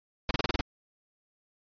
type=noise bursts; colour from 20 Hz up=pink; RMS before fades=-27 dBFS; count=7; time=0.29-0.61 s; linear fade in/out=2 ms; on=20 ms; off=30 ms; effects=resampled to 11025 Hz